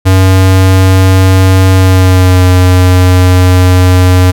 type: tone with pitch glide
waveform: square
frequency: 94.2 to 91.31 Hz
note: F#2 to F#2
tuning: +32 to -22 cents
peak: -3 dBFS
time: 0.05-4.32 s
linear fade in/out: 20 ms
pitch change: -54 cents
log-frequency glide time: 1.72-2.45 s
effects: none